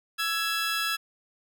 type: tone pair together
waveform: 20% pulse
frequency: 1327 / 1671.9 Hz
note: E6 / G#6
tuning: +11 / +11 cents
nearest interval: major third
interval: 400 cents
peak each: -24 / -24 dBFS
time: 0.18-0.97 s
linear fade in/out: 20 ms
effects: none